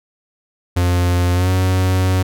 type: tone with pitch glide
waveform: 45% pulse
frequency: 88.7 to 93 Hz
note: F2 to F#2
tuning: +27 to +9 cents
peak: -13 dBFS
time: 0.76-2.23 s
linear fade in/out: 10 ms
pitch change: +82 cents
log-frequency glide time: 1.34-1.5 s
effects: none